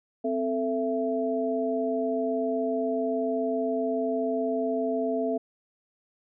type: tone cluster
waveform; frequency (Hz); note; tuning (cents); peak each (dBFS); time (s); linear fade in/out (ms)
sine; 259.3 / 443.1 / 668; C4 / A4 / E5; -15 / +12 / +23; -29; 0.24-5.38; 10
effects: none